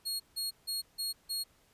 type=tone bursts; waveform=sawtooth; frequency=4301 Hz; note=C8; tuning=47 cents sharp; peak=-30 dBFS; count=5; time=0.05-1.44 s; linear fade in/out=20 ms; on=150 ms; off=160 ms; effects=pink hiss -67 dBFS RMS until 1.73 s + resampled to 32000 Hz